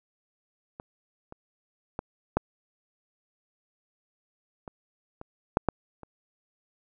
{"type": "clicks", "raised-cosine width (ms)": 1, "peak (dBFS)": [-25, -28, -17, -8, -25, -26, -6, -8, -29], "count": 9, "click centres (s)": [0.799, 1.324, 1.991, 2.37, 4.678, 5.214, 5.571, 5.687, 6.033], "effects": []}